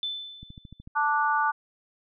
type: tone with exponential decay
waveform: sine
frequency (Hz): 3520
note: A7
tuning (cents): 0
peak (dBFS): -26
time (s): 0.03-0.82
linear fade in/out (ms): 1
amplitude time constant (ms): 170
type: click train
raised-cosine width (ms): 5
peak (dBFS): -31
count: 7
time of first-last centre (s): 0.43-0.874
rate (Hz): 13.5
type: harmonic tone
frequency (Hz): 293.7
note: D4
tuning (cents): 0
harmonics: 3 / 4 / 5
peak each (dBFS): -25 / -26 / -27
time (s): 0.95-1.52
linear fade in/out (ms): 20
effects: none